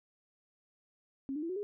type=tone with pitch steps; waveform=sine; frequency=270.8 / 300.5 / 333.4 / 369.9 / 410.5 Hz; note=C#4 / D4 / E4 / F#4 / G#4; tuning=-40 / +40 / +20 / 0 / -20 cents; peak=-34 dBFS; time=1.29-1.63 s; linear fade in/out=0 ms; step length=68 ms; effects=none